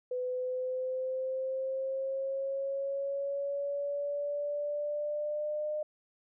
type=linear sweep; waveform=sine; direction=up; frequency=499.9 to 607 Hz; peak=-31 dBFS; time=0.11-5.83 s; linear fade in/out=5 ms; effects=none